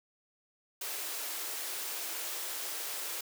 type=high-pass noise; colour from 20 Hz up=white; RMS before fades=-38 dBFS; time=0.81-3.21 s; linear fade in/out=5 ms; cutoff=310 Hz; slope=48 dB/octave; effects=none